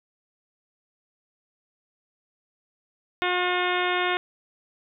harmonic tone, 359.4 Hz, F4, 50 cents sharp, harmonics 1 / 2 / 3 / 4 / 5 / 6 / 7 / 8 / 9 / 10, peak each -28 / -29 / -30 / -30 / -32 / -31 / -35 / -36 / -38 / -35 dBFS, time 3.22-4.17 s, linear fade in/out 0 ms, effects none

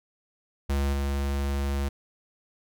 square tone with level steps, 69.7 Hz, C#2, 10 cents sharp, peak -24 / -26 dBFS, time 0.69-1.89 s, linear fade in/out 10 ms, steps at 0.93 s, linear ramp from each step 2 ms, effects none

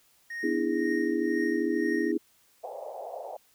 triangle tone with tremolo, 1861 Hz, A#6, 3 cents flat, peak -30 dBFS, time 0.3-2.12 s, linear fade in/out 5 ms, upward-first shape triangle, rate 2 Hz, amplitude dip 80%
sine chord, E dominant seventh, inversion second, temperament just, 247.2 / 296.7 / 329.6 / 412 Hz, B3 / D4 / E4 / G#4, +2 / +18 / 0 / -14 cents, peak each -32 / -31 / -28 / -31 dBFS, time 0.43-2.18 s, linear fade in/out 10 ms
pink band-pass noise, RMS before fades -39 dBFS, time 2.63-3.37 s, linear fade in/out 10 ms, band 510 to 780 Hz, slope 48 dB/octave
effects white hiss -64 dBFS RMS until 3.54 s

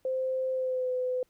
sine tone with pitch glide, 520 to 505.5 Hz, C5 to B4, -11 to +40 cents, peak -27 dBFS, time 0.05-1.23 s, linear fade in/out 2 ms, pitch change -49 cents, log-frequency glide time 0.52-0.91 s, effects pink hiss -71 dBFS RMS until 1.29 s

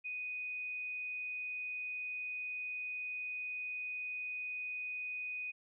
sine tone, 2489 Hz, D#7, in tune, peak -38 dBFS, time 0.04-5.52 s, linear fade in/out 20 ms, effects none

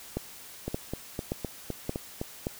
two click trains, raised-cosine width 2 ms, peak -18 / -16 dBFS, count 7 / 5, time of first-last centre 0.68-2.215 / 0.17-2.469 s, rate 3.91 / 1.74 Hz, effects white hiss -47 dBFS RMS until 2.59 s

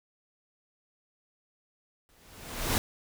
pink noise with exponential growth, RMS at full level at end -25 dBFS, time 2.09-2.78 s, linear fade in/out 0 ms, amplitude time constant 150 ms, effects none

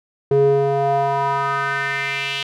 square tone with band-pass filter sweep, 138.9 Hz, C#3, 4 cents sharp, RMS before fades -19 dBFS, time 0.31-2.43 s, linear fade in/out 2 ms, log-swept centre 370 to 3100 Hz, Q 3.5, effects none

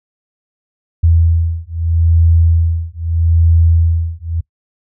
sine beating tone pair, 82.6 / 83.39 Hz, E2 / E2, +4 / +21 cents, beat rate 0.79 Hz, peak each -12 dBFS, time 1.03-4.41 s, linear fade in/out 10 ms, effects noise-tail reverb RT60 0.1 s tail -23 dB re dry

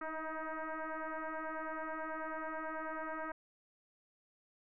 sine tone with frequency modulation, 311.4 Hz, D#4, 2 cents sharp, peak -38 dBFS, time 0.01-3.32 s, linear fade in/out 5 ms, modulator 316 Hz, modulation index 4.6, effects none

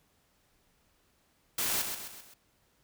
white noise with echo, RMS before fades -31 dBFS, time 1.58-1.82 s, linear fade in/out 5 ms, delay 130 ms, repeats 4, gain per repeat -6 dB, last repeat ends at 2.34 s, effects pink hiss -70 dBFS RMS until 2.83 s

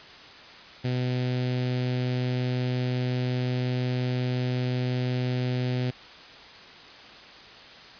sawtooth tone with notch filter, 125.6 Hz, B2, 30 cents sharp, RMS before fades -27 dBFS, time 0.84-5.91 s, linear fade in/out 10 ms, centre 1100 Hz, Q 0.81, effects white hiss -46 dBFS RMS until 7.99 s + resampled to 11025 Hz

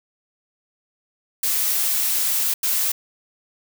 blue noise bursts at uneven times, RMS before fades -21 dBFS, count 2, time 1.43-2.54 / 2.63-2.92 s, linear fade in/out 5 ms, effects none

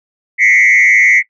sine tone with frequency modulation, 2093 Hz, C7, in tune, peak -4 dBFS, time 0.38-1.23 s, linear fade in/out 50 ms, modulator 106 Hz, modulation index 1.4, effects noise-tail reverb RT60 0.1 s tail -21 dB re dry + tanh soft clip ceiling -3 dBFS

